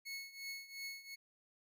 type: tone with tremolo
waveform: 25% pulse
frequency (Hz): 2195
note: C#7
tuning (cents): -18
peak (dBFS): -38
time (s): 0.05-1.16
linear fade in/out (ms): 20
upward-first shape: triangle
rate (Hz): 2.8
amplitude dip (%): 85
effects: none